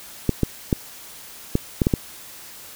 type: clicks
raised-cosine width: 3 ms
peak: -4 dBFS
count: 7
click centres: 0.293 / 0.433 / 0.728 / 1.554 / 1.818 / 1.869 / 1.938 s
effects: white hiss -41 dBFS RMS until 2.75 s